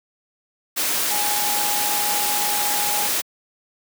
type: tone in noise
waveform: sine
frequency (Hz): 830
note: G#5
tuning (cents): -1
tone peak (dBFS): -26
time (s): 1.1-3.08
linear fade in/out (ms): 20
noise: white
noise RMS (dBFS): -22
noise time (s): 0.76-3.22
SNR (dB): -7
effects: high-pass 200 Hz 12 dB/octave